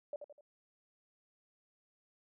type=tone with echo; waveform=sine; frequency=584 Hz; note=D5; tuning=10 cents flat; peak=-37 dBFS; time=0.13-0.16 s; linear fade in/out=2 ms; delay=83 ms; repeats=3; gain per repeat=-7 dB; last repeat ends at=0.409 s; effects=none